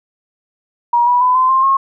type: tone with pitch steps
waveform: sine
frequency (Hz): 953 / 977.5 / 1002.7 / 1028.5 / 1055 / 1082.1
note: A#5 / B5 / B5 / C6 / C6 / C#6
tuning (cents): +38 / -18 / +26 / -30 / +14 / -42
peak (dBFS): -9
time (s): 0.93-1.77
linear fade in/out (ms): 5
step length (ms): 140
effects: none